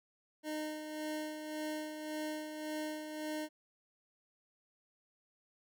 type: tone with tremolo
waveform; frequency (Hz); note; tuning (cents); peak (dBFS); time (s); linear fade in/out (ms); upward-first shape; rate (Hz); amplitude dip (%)
25% pulse; 307; D#4; -23; -33; 0.43-3.49; 50; sine; 1.8; 50
effects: none